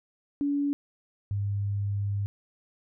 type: tone pair in turn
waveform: sine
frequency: 285.3 / 100.87 Hz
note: C#4 / G2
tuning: +50 / +50 cents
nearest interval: octave + tritone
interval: 1800 cents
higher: first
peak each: -24 / -26 dBFS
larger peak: first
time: 0.41-0.73 / 1.31-2.26 s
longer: second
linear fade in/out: 0 ms
effects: none